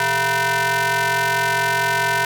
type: ring-modulated tone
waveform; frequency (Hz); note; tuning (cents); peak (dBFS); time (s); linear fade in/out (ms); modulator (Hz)
sawtooth; 280.5; C#4; +21; -10; 0-2.25; 2; 1240
effects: none